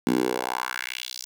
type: tone with high-pass filter sweep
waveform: 10% pulse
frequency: 62.4 Hz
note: B1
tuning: 19 cents sharp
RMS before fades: -28 dBFS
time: 0.07-1.25 s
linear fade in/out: 0 ms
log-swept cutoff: 230 to 5800 Hz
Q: 2.6
effects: none